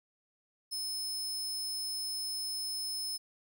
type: tone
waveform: sawtooth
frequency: 5210 Hz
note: E8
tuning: 21 cents flat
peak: -32 dBFS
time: 0.71-3.18 s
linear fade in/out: 20 ms
effects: none